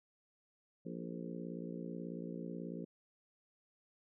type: harmonic tone with a mistuned harmonic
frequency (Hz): 58.27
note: A#1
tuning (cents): 0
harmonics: 3 / 4 / 5 / 6 / 7 / 8 / 9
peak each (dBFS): -45 / -47 / -49 / -51 / -52 / -53 / -54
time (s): 0.85-2.85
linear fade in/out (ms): 10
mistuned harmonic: 8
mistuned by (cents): -30
effects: none

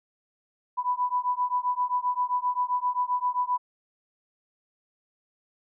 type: beating tone pair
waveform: sine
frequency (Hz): 987.8 / 995.4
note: B5 / B5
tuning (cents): 0 / +13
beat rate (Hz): 7.6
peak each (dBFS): -27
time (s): 0.77-3.58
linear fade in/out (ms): 20
effects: none

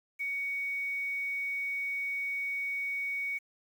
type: tone with quantisation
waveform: sine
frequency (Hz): 2240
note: C#7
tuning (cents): +18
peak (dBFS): -31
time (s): 0.19-3.39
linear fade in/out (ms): 20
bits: 9
effects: none

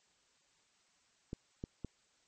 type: clicks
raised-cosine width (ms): 3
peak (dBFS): -27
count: 3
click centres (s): 1.331 / 1.639 / 1.847
effects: white hiss -72 dBFS RMS until 2.27 s + MP3 32 kbps

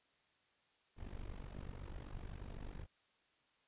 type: noise with amplitude modulation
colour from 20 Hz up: brown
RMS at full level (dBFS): -44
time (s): 0.96-2.87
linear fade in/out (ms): 50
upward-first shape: sine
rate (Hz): 48.1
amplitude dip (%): 85
effects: white hiss -75 dBFS RMS until 3.67 s + resampled to 8000 Hz

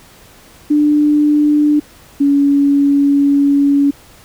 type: tone pair in turn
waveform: sine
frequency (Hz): 296.9 / 282.5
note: D4 / C#4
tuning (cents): +19 / +33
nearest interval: minor second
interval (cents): 86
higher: first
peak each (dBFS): -8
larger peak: neither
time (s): 0.7-1.8 / 2.2-3.91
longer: second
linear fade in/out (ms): 10
effects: pink hiss -43 dBFS RMS until 4.24 s

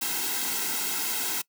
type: noise with comb filter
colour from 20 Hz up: white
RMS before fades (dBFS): -29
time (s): 0.01-1.42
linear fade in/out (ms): 10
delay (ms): 1.7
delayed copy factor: -0.8
effects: noise-tail reverb RT60 0.1 s tail -22 dB re dry + high-pass 200 Hz 12 dB/octave

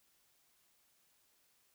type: silence
effects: white hiss -73 dBFS RMS until 1.74 s

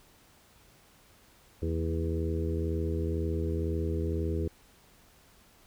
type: harmonic tone with a mistuned harmonic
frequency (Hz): 82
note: E2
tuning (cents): -9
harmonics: 1 / 2 / 3 / 4 / 5 / 6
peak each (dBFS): -30 / -38 / -40 / -36 / -36 / -41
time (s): 1.62-4.48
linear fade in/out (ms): 5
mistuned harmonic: 3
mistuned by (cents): -60
effects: pink hiss -60 dBFS RMS until 5.66 s

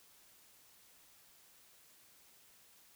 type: silence
effects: white hiss -64 dBFS RMS until 2.95 s

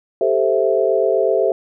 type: chord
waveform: sine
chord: A minor seventh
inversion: third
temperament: equal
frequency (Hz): 392 / 440 / 523.3 / 659.3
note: G4 / A4 / C5 / E5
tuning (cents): 0 / 0 / 0 / 0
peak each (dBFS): -19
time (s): 0.21-1.52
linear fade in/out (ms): 2
effects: none

